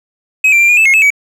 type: tone with pitch steps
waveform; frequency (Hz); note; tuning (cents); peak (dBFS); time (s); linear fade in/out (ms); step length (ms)
triangle; 2543 / 2359 / 2375 / 2435 / 2628 / 2156 / 2605 / 2273; D#7 / D7 / D7 / D#7 / E7 / C#7 / E7 / C#7; +37 / +7 / +19 / -38 / -6 / -49 / -21 / +43; -4; 0.44-1.104; 5; 83
effects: none